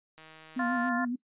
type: click train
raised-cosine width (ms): 0.3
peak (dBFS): -35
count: 113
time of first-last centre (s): 0.18-0.889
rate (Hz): 158
type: tone with vibrato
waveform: sine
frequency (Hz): 246.9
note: B3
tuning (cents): 0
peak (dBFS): -29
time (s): 0.56-1.16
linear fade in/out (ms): 10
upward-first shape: sine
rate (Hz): 7.1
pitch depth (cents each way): 59
type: harmonic tone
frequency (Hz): 350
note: F4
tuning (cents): +4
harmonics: 2 / 3 / 4 / 5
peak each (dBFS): -34 / -35 / -36 / -34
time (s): 0.59-1.05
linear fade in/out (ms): 5
effects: noise-tail reverb RT60 0.1 s tail -20 dB re dry + resampled to 8000 Hz